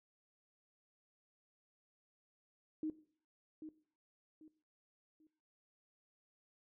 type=tone with echo; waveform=sine; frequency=311.6 Hz; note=D#4; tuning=3 cents sharp; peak=-36 dBFS; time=2.83-2.9 s; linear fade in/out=2 ms; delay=790 ms; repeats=3; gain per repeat=-10 dB; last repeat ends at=5.27 s; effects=noise-tail reverb RT60 0.5 s tail -17 dB re dry